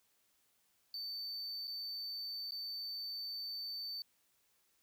triangle tone with dropouts, 4553 Hz, C#8, 45 cents sharp, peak -39 dBFS, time 0.94-4.02 s, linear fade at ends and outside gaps 1 ms, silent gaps 1.672-1.678 / 2.509-2.52 s, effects white hiss -75 dBFS RMS until 4.82 s

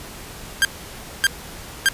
sawtooth tone bursts, 1595 Hz, G6, 30 cents sharp, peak -9 dBFS, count 3, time 0.62-1.887 s, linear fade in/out 0 ms, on 29 ms, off 590 ms, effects pink hiss -37 dBFS RMS until 1.93 s + resampled to 32000 Hz

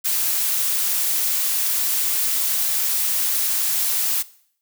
blue noise, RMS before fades -21 dBFS, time 0.04-4.23 s, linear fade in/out 20 ms, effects noise-tail reverb RT60 0.6 s tail -19 dB re dry

